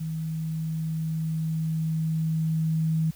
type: tone with level ramp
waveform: sine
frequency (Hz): 159.6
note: D#3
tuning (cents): +44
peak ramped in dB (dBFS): -28 to -21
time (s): 0-3.11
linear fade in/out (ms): 10
effects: added 60 Hz sine -53 dBFS peak until 3.15 s + white hiss -53 dBFS RMS until 3.15 s